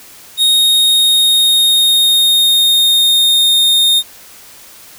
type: tone with pitch glide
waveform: 45% pulse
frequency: 3729 to 3680 Hz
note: A#7 to A#7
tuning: 0 to -23 cents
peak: -7 dBFS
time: 0.37-4.03 s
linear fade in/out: 50 ms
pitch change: -23 cents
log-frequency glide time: 0.67-3.54 s
effects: white hiss -38 dBFS RMS until 4.98 s